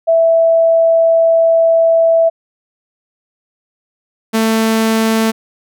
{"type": "tone pair in turn", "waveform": ["sine", "sawtooth"], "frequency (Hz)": [659.3, 222.6], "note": ["E5", "A3"], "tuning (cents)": [0, 20], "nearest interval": "octave + perfect fifth", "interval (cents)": 1880, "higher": "first", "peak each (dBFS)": -7, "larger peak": "neither", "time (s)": [[0.07, 2.3], [4.33, 5.32]], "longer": "first", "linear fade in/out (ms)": 20, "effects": []}